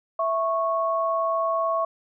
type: tone pair together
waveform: sine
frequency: 659.3 / 1102.7 Hz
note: E5 / C#6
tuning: 0 / -9 cents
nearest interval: major sixth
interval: 891 cents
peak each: -24 dBFS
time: 0.19-1.85 s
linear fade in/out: 5 ms
effects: none